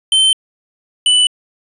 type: tone pair in turn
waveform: square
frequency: 3094 / 2981 Hz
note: G7 / F#7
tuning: -23 / +12 cents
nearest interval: minor second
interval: 65 cents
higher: first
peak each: -9 dBFS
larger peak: neither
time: 0.12-0.33 / 1.06-1.27 s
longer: neither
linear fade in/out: 2 ms
effects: resampled to 24000 Hz